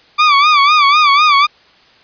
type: tone with vibrato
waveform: sawtooth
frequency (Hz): 1174.7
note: D6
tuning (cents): 0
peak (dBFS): -3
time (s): 0.18-1.47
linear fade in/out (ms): 20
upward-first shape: sine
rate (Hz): 4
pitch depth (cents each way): 100
effects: white hiss -47 dBFS RMS until 2.03 s + resampled to 11025 Hz